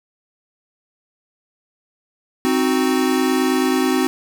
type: chord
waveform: square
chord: C diminished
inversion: none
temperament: equal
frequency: 261.6 / 311.1 / 370 Hz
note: C4 / Eb4 / Gb4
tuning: 0 / 0 / 0 cents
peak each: -19 / -23 / -21 dBFS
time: 2.45-4.07 s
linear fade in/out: 0 ms
effects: none